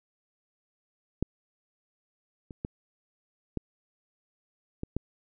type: clicks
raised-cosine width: 3 ms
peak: -13 / -29 / -19 / -17 / -20 / -16 dBFS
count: 6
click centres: 1.226 / 2.508 / 2.649 / 3.573 / 4.834 / 4.966 s
effects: none